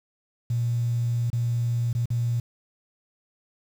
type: tone with dropouts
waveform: triangle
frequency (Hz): 118.7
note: A#2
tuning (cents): +32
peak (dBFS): -18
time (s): 0.5-2.4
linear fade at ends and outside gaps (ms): 5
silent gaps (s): 1.302-1.329 / 1.93-1.95 / 2.057-2.103
effects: tanh soft clip ceiling -20 dBFS + 8-bit